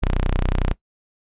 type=tone; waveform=sawtooth; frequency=31 Hz; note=B0; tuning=7 cents sharp; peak=-14 dBFS; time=0.02-0.73 s; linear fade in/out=10 ms; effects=noise-tail reverb RT60 0.1 s tail -20 dB re dry + resampled to 8000 Hz